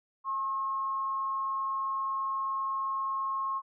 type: tone with frequency modulation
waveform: sine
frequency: 1077 Hz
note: C6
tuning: 50 cents sharp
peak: -29 dBFS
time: 0.24-3.62 s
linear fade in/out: 50 ms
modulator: 207 Hz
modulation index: 0.2
effects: none